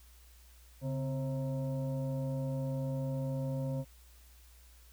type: tone with frequency modulation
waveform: sine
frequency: 138.4 Hz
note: C#3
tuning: 2 cents flat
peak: -32 dBFS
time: 0.81-3.85 s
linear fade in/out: 50 ms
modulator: 397 Hz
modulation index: 0.84
effects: added 60 Hz sine -56 dBFS peak until 4.92 s + white hiss -63 dBFS RMS until 4.92 s